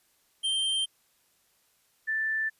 square / sine tone pair in turn, 3145 / 1765.1 Hz, G7 / A6, +5 / +5 cents, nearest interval minor seventh, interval 1000 cents, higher first, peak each -26 dBFS, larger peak neither, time 0.43-0.86 / 2.07-2.5 s, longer neither, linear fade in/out 20 ms, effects white hiss -68 dBFS RMS until 2.59 s + resampled to 32000 Hz

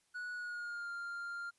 triangle tone with pitch glide, 1468 to 1396.1 Hz, F#6 to F6, -14 to -1 cents, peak -38 dBFS, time 0.14-1.51 s, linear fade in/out 20 ms, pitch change -87 cents, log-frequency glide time 0.33-0.9 s, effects white hiss -75 dBFS RMS until 1.58 s + resampled to 24000 Hz

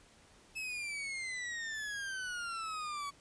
40% pulse exponential sweep, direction down, 2616 to 1125 Hz, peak -37 dBFS, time 0.55-3.11 s, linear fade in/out 20 ms, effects pink hiss -62 dBFS RMS until 3.2 s + resampled to 22050 Hz

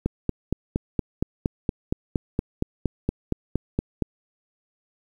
click train, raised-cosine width 3 ms, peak -9 dBFS, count 18, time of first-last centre 0.06-4.023 s, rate 4.29 Hz, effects 8-bit

